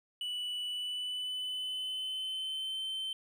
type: tone with pitch glide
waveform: triangle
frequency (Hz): 2960 to 3091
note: F#7 to G7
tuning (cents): 0 to -25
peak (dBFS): -33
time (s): 0.21-3.13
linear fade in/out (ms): 2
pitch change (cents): +75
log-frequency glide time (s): 0.67-2.8
effects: none